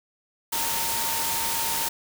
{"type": "tone in noise", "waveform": "sine", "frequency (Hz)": 916, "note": "A#5", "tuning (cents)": -31, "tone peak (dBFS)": -32, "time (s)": [0.52, 1.89], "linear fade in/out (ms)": 10, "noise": "white", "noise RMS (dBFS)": -27, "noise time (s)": [0.52, 1.89], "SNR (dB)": -8, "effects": []}